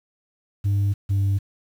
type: tone pair in turn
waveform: sine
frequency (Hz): 100 / 98.57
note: G2 / G2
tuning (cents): +35 / +10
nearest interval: unison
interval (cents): 25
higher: first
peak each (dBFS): -15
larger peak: neither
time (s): 0.64-0.94 / 1.09-1.39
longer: neither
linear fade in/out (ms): 20
effects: tanh soft clip ceiling -17 dBFS + 8-bit